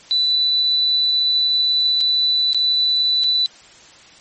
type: tone with dropouts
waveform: sine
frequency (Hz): 3978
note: B7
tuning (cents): +12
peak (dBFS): -14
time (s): 0.11-3.46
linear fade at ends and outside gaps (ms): 0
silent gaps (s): 2.006-2.01 / 2.531-2.546 / 3.235-3.241
effects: white hiss -45 dBFS RMS until 4.2 s + MP3 32 kbps